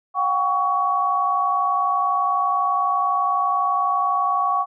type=tone cluster; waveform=sine; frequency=724 / 784 / 1122 Hz; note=F#5 / G5 / C#6; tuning=-38 / 0 / +21 cents; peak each=-25 / -25 / -19 dBFS; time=0.14-4.66 s; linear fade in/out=50 ms; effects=none